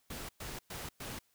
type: noise bursts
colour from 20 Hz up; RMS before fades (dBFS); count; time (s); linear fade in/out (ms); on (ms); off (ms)
pink; -43; 4; 0.1-1.19; 5; 190; 110
effects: white hiss -73 dBFS RMS until 1.34 s